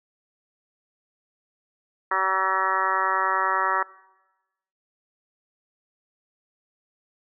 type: harmonic tone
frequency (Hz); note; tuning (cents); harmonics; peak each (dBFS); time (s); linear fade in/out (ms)
190; F#3; +46; 2 / 3 / 4 / 5 / 6 / 7 / 8 / 9 / 10; -35 / -35 / -34 / -26 / -26 / -26 / -36 / -30 / -31; 2.11-3.83; 5
effects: noise-tail reverb RT60 1.0 s tail -21 dB re dry